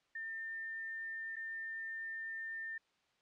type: tone with dropouts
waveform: sine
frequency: 1802 Hz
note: A6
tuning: 41 cents sharp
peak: -40 dBFS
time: 0.15-2.78 s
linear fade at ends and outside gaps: 5 ms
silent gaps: 1.358-1.365 s
effects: white hiss -75 dBFS RMS until 3.21 s + low-pass 4000 Hz 12 dB/octave